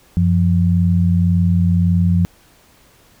sine tone pair together, 92.17 / 174 Hz, F#2 / F3, -6 / -6 cents, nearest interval major seventh, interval 1100 cents, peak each -14 dBFS, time 0.17-2.25 s, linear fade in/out 0 ms, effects pink hiss -51 dBFS RMS until 3.2 s

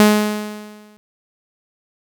sawtooth tone with exponential decay, 210.8 Hz, G#3, 26 cents sharp, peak -3 dBFS, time 0-0.97 s, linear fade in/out 0 ms, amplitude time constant 210 ms, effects none

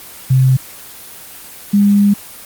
sine tone pair in turn, 130.81 / 202.9 Hz, C3 / G#3, 0 / -40 cents, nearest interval minor sixth, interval 760 cents, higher second, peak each -7 dBFS, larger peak neither, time 0.3-0.57 / 1.73-2.14 s, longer second, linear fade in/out 10 ms, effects white hiss -34 dBFS RMS until 2.45 s + Opus 24 kbps

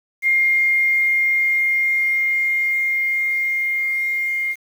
sine tone with level ramp, 2121 Hz, C7, 23 cents sharp, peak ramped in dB -13 to -19 dBFS, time 0.22-4.56 s, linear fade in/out 50 ms, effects 7-bit

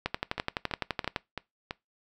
two click trains, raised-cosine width 0.3 ms, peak -17 / -12 dBFS, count 5 / 14, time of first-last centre 0.38-1.709 / 0.06-1.162 s, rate 3.01 / 11.8 Hz, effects noise-tail reverb RT60 0.2 s tail -22 dB re dry

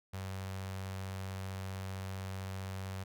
sawtooth tone with notch filter, 95.5 Hz, G2, 45 cents flat, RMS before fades -41 dBFS, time 0.13-3.04 s, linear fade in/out 10 ms, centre 300 Hz, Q 1.1, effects none

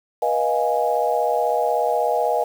sine chord, F half-diminished seventh, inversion second, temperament equal with one note detuned, 484.8 / 622.3 / 698.5 / 830.6 Hz, Cb5 / Eb5 / F5 / Ab5, -32 / 0 / 0 / 0 cents, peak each -23 dBFS, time 0.22-2.44 s, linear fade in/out 5 ms, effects 7-bit

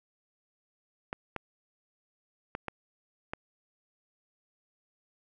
clicks, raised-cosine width 0.5 ms, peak -19 dBFS, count 5, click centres 1.129 / 1.363 / 2.551 / 2.683 / 3.335 s, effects none

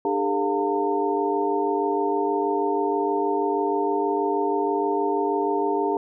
sine tone cluster, 299.8 / 401.5 / 447.8 / 705 / 906 Hz, D4 / G4 / A4 / F5 / A#5, +36 / +41 / +30 / +16 / -50 cents, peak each -28 / -24 / -30 / -30 / -26 dBFS, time 0.05-5.97 s, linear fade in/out 2 ms, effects none

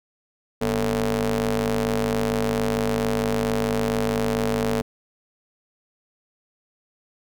sawtooth ring-modulated tone, 104.4 Hz, G#2, 10 cents sharp, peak -14 dBFS, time 0.61-4.82 s, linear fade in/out 10 ms, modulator 342 Hz, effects none

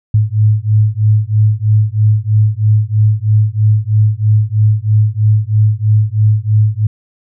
sine beating tone pair, 105.5 / 108.6 Hz, G#2 / A2, +28 / -22 cents, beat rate 3.1 Hz, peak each -11 dBFS, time 0.14-6.87 s, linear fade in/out 5 ms, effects none

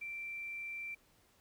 sine tone with quantisation, 2349 Hz, D7, in tune, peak -40 dBFS, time 0.01-0.95 s, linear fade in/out 10 ms, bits 11, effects pink hiss -69 dBFS RMS until 1.4 s

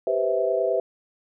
sine chord, C major seventh, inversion second, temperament equal with one note detuned, 392 / 493.9 / 523.3 / 653.9 Hz, G4 / B4 / C5 / E5, 0 / 0 / 0 / -14 cents, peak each -27 / -26 / -27 / -24 dBFS, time 0.07-0.8 s, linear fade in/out 2 ms, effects none

